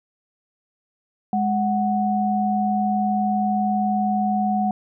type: tone pair together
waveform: sine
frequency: 207.7 / 740.2 Hz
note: G#3 / F#5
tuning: 0 / 0 cents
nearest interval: octave + minor seventh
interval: 2200 cents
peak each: -21 dBFS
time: 1.33-4.71 s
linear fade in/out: 2 ms
effects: none